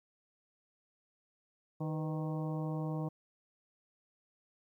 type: harmonic tone with a mistuned harmonic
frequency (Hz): 155.56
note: D#3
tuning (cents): 0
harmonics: 1 / 2 / 3 / 4 / 5 / 6 / 7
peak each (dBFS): -35 / -41 / -45 / -47 / -49 / -51 / -52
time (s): 1.8-3.09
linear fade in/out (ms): 10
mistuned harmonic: 3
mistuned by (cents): +89
effects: 12-bit